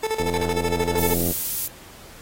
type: tone with tremolo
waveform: 30% pulse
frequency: 440 Hz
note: A4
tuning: in tune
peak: -18 dBFS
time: 0.03-1.14 s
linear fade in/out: 5 ms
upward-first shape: square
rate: 13 Hz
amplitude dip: 70%
type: click train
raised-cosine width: 2 ms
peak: -15 dBFS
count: 96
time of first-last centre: 0.2-1.31 s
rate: 85.6 Hz
type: noise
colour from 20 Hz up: violet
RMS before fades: -24 dBFS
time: 0.97-1.68 s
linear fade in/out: 20 ms
effects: pink hiss -45 dBFS RMS until 2.21 s + AAC 48 kbps